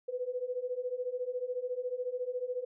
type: beating tone pair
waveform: sine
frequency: 490.3 / 504.3 Hz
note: B4 / B4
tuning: -13 / +36 cents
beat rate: 14 Hz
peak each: -37 / -35 dBFS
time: 0.08-2.65 s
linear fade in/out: 10 ms
effects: none